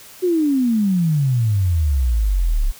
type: exponential sweep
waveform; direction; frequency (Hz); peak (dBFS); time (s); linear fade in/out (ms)
sine; down; 373.6 to 32.51; -14; 0.22-2.72; 20
effects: white hiss -42 dBFS RMS until 2.79 s